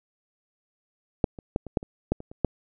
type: clicks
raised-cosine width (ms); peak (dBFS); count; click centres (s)
2; -6 / -26 / -10 / -24 / -8 / -25 / -9 / -26 / -28 / -7; 10; 1.242 / 1.388 / 1.561 / 1.667 / 1.772 / 1.829 / 2.12 / 2.204 / 2.315 / 2.447
effects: none